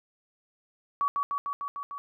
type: tone with echo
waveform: sine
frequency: 1132 Hz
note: C#6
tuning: 36 cents sharp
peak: -23 dBFS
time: 1.01-1.08 s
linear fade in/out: 0 ms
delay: 150 ms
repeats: 6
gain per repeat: -2 dB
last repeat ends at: 1.98 s
effects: none